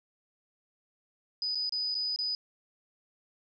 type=tone with dropouts; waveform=sine; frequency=4978 Hz; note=D#8; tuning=in tune; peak=-29 dBFS; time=1.42-2.35 s; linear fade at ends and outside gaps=1 ms; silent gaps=1.548-1.554 / 1.694-1.723 / 1.944-1.951 / 2.161-2.188 s; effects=none